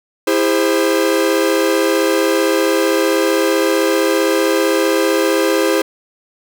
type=chord; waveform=45% pulse; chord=E augmented; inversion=none; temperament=equal with one note detuned; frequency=329.6 / 405.1 / 523.3 Hz; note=E4 / G#4 / B#4; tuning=0 / -43 / 0 cents; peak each=-17 dBFS; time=0.27-5.82 s; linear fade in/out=5 ms; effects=none